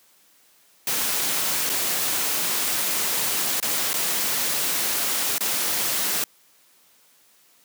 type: noise with dropouts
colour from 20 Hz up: white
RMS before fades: -24 dBFS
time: 0.87-6.24 s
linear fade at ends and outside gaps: 2 ms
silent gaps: 1.694-1.698 / 3.601-3.626 / 3.932-3.94 / 5.382-5.407 s
effects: white hiss -58 dBFS RMS until 7.64 s + high-pass 150 Hz 12 dB/octave